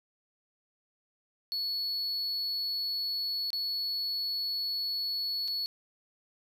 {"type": "tone with dropouts", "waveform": "triangle", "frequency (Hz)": 4400, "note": "C#8", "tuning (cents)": -14, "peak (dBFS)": -29, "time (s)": [1.52, 5.66], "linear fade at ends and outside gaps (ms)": 0, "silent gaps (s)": [[3.504, 3.531], [5.477, 5.481]], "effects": []}